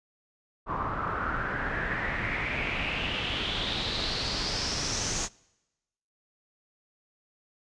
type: noise with low-pass filter sweep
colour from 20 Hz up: pink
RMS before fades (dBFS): -31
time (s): 0.66-5.29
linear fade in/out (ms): 50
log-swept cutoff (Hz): 1100 to 6700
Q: 5.2
effects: noise-tail reverb RT60 1.0 s tail -25 dB re dry + resampled to 22050 Hz